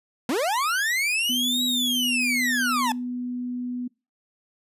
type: linear two-way sweep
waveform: 40% pulse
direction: up then down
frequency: 215.2 to 3900 to 841 Hz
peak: -21 dBFS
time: 0.29-2.92 s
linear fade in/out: 2 ms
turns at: 1.64 s
type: tone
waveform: sine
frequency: 246.9 Hz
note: B3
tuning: in tune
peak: -27 dBFS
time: 1.29-3.88 s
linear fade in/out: 10 ms
effects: noise-tail reverb RT60 0.3 s tail -25 dB re dry + resampled to 32000 Hz